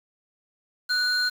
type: tone pair together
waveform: sine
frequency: 1480 / 4186 Hz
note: F#6 / C8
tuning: 0 / 0 cents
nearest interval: octave + tritone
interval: 1800 cents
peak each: -22 dBFS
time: 0.89-1.3 s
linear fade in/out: 20 ms
effects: tanh soft clip ceiling -18 dBFS + 7-bit